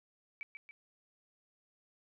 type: tone with echo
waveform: sine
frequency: 2300 Hz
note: D7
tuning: 37 cents flat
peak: -40 dBFS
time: 0.41-0.43 s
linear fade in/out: 0 ms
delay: 140 ms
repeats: 2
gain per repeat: -5 dB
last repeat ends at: 0.71 s
effects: none